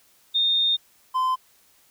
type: tone pair in turn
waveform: sine / triangle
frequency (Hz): 3659 / 1029.1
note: A#7 / C6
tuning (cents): -33 / -29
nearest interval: octave + minor seventh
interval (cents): 2196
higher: first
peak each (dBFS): -18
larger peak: neither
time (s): 0.34-0.77 / 1.14-1.36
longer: first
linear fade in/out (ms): 20
effects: white hiss -59 dBFS RMS until 1.9 s